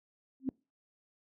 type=tone with exponential growth; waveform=sine; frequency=264.1 Hz; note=C4; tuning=16 cents sharp; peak=-25 dBFS; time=0.4-0.49 s; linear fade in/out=1 ms; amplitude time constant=18 ms; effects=noise-tail reverb RT60 0.3 s tail -26 dB re dry + high-pass 80 Hz 12 dB/octave